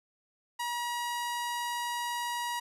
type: tone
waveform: sawtooth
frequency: 958 Hz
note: A#5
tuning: 47 cents sharp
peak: -28 dBFS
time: 0.59-2.6 s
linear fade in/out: 10 ms
effects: resampled to 32000 Hz